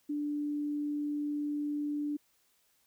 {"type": "tone", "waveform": "sine", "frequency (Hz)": 293.7, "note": "D4", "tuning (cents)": 0, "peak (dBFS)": -31, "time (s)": [0.09, 2.17], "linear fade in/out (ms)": 10, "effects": ["white hiss -71 dBFS RMS until 2.86 s"]}